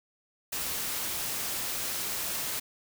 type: noise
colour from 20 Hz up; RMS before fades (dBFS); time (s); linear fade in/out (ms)
white; -33; 0.52-2.6; 10
effects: none

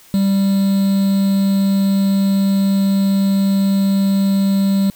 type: tone with quantisation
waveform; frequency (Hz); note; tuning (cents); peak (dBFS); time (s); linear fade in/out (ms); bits
triangle; 196; G3; 0; -10; 0.14-4.9; 0; 5
effects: white hiss -46 dBFS RMS until 4.95 s

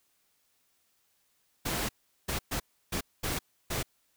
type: noise bursts at uneven times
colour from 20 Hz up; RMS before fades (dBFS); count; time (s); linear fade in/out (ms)
pink; -32; 6; 1.65-1.89 / 2.28-2.39 / 2.51-2.6 / 2.92-3.01 / 3.23-3.39 / 3.7-3.83; 10
effects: white hiss -72 dBFS RMS until 4.16 s

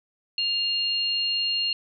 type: tone pair together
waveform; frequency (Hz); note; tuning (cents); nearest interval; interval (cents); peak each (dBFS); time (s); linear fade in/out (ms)
sine; 2804 / 4259; F7 / C8; +6 / +30; perfect fifth; 724; -25 / -26; 0.38-1.73; 2
effects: none

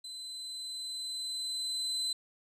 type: tone with level ramp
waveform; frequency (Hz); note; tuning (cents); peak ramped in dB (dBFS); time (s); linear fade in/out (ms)
35% pulse; 4040; B7; +39; -40 to -29; 0.04-2.13; 5
effects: resampled to 32000 Hz

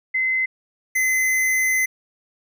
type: tone pair in turn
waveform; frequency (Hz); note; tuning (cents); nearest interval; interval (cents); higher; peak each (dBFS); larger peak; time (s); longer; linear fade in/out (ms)
sine / square; 2053 / 2044; C7 / C7; -33 / -41; unison; 8; first; -18; neither; 0.14-0.46 / 0.95-1.86; second; 10
effects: none

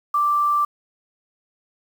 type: tone with quantisation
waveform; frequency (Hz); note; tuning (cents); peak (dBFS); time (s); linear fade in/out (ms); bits
sine; 1174.7; D6; 0; -16; 0.14-0.65; 5; 7
effects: none

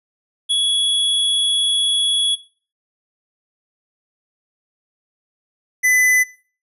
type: tone pair in turn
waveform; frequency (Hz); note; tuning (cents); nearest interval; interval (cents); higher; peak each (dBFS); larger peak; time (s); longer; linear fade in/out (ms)
square; 3366 / 2006; G#7 / B6; +23 / +26; major sixth; 897; first; -15 / -13; second; 0.49-2.36 / 5.83-6.24; first; 20
effects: noise-tail reverb RT60 0.4 s tail -19 dB re dry + resampled to 32000 Hz

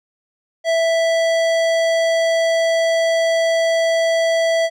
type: tone with hard clipping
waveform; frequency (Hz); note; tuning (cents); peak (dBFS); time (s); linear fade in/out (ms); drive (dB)
sine; 659.3; E5; 0; -16; 0.64-4.7; 50; 16
effects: none

